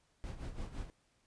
brown noise with tremolo, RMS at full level -40 dBFS, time 0.24-0.9 s, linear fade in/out 0 ms, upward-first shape sine, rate 5.9 Hz, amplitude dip 70%, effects pink hiss -74 dBFS RMS until 1.26 s + resampled to 22050 Hz

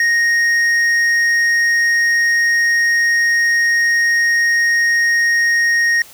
sine tone with hard clipping, 1864.7 Hz, A#6, in tune, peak -13 dBFS, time 0-6.02 s, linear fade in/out 2 ms, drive 6 dB, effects white hiss -41 dBFS RMS until 6.13 s

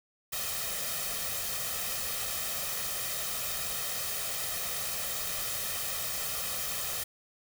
white noise with comb filter, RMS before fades -34 dBFS, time 0.32-7.04 s, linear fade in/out 10 ms, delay 1.6 ms, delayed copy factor +0.65, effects none

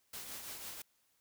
white noise with tremolo, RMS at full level -44 dBFS, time 0.13-0.82 s, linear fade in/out 5 ms, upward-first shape triangle, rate 6 Hz, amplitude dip 45%, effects white hiss -75 dBFS RMS until 1.2 s

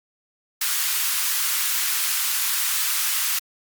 white high-pass noise, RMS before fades -23 dBFS, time 0.61-3.39 s, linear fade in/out 5 ms, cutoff 1100 Hz, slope 24 dB/octave, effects Opus 48 kbps

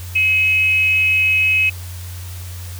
sine tone with frequency modulation, 2549 Hz, D#7, 41 cents sharp, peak -12 dBFS, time 0.15-1.7 s, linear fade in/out 10 ms, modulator 405 Hz, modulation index 0.28, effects added 89 Hz sine -28 dBFS peak until 2.79 s + white hiss -38 dBFS RMS until 2.79 s

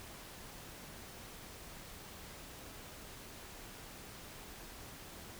silence, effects pink hiss -51 dBFS RMS until 5.39 s

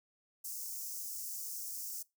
white high-pass noise, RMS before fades -42 dBFS, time 0.44-2.03 s, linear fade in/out 10 ms, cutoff 5300 Hz, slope 48 dB/octave, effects noise-tail reverb RT60 0.2 s tail -21 dB re dry

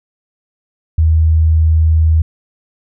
sine tone, 79.8 Hz, D#2, 44 cents sharp, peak -7 dBFS, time 0.98-2.22 s, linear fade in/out 5 ms, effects none

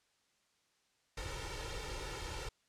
pink noise with comb filter, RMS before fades -42 dBFS, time 1.17-2.49 s, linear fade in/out 5 ms, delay 2.2 ms, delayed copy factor +1, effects white hiss -75 dBFS RMS until 2.68 s + low-pass 7000 Hz 12 dB/octave

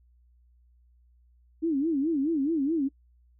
sine tone with vibrato, 300.1 Hz, D4, 38 cents sharp, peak -23 dBFS, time 1.62-2.89 s, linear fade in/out 20 ms, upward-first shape sine, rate 4.7 Hz, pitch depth 200 cents each way, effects noise-tail reverb RT60 0.1 s tail -22 dB re dry + added 60 Hz sine -58 dBFS peak until 3.39 s

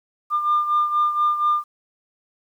sine beating tone pair, 1200 / 1204.2 Hz, D6 / D6, +37 / +43 cents, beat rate 4.2 Hz, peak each -17 / -23 dBFS, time 0.3-1.64 s, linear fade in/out 50 ms, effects tanh soft clip ceiling -12 dBFS + 9-bit

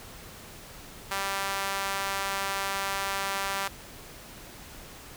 sawtooth tone with high-pass filter, 196 Hz, G3, in tune, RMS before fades -31 dBFS, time 1.11-3.68 s, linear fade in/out 5 ms, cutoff 1000 Hz, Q 1.1, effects pink hiss -46 dBFS RMS until 5.16 s

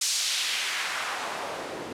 white noise with band-pass filter sweep, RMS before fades -30 dBFS, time 0.01-1.93 s, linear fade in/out 5 ms, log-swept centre 6100 to 330 Hz, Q 1.2, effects low-pass 11000 Hz 12 dB/octave

